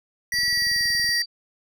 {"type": "tone", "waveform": "sine", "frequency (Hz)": 4654, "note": "D8", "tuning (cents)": -17, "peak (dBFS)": -22, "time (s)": [0.32, 1.26], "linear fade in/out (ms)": 50}
{"type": "tone with pitch glide", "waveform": "square", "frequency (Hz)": [1937, 1904.8], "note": ["B6", "A#6"], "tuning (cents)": [-34, 37], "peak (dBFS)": -24, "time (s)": [0.32, 1.22], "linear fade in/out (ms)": 2, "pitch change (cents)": -29, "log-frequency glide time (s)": [0.51, 0.87]}
{"type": "click train", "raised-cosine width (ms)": 5, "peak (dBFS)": -32, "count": 17, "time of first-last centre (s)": [0.34, 1.091], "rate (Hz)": 21.3}
{"effects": []}